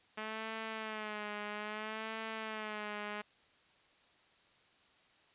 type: tone with vibrato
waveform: 5% pulse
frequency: 214.9 Hz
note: A3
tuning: 41 cents flat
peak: -28 dBFS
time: 0.17-3.22 s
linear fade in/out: 10 ms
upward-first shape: sine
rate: 0.61 Hz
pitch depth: 57 cents each way
effects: white hiss -67 dBFS RMS until 5.34 s + resampled to 8000 Hz